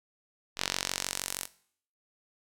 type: tone with band-pass filter sweep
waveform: sawtooth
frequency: 46.41 Hz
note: F#1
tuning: 6 cents sharp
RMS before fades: -35 dBFS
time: 0.56-1.48 s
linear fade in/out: 50 ms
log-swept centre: 4300 to 11000 Hz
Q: 1
effects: noise-tail reverb RT60 0.6 s tail -19 dB re dry